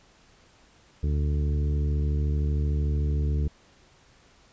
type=harmonic tone with a mistuned harmonic; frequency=73.42 Hz; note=D2; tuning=in tune; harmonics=1 / 2 / 3 / 4 / 5 / 6; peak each=-23 / -30 / -39 / -40 / -43 / -42 dBFS; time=1.03-3.48 s; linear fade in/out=5 ms; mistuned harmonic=1; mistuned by=+17 cents; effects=pink hiss -58 dBFS RMS until 4.52 s + resampled to 16000 Hz